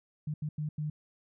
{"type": "tone bursts at uneven times", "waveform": "sine", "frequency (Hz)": 151.3, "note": "D#3", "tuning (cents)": -48, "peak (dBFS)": -31, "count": 4, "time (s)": [[0.27, 0.34], [0.42, 0.49], [0.58, 0.69], [0.78, 0.9]], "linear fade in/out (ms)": 5, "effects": []}